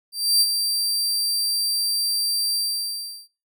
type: tone with ADSR envelope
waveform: sawtooth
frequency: 4699 Hz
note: D8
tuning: in tune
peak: -11 dBFS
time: 0.12-3.28 s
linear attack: 290 ms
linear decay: 43 ms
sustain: -7 dB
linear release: 730 ms
effects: noise-tail reverb RT60 0.3 s tail -20 dB re dry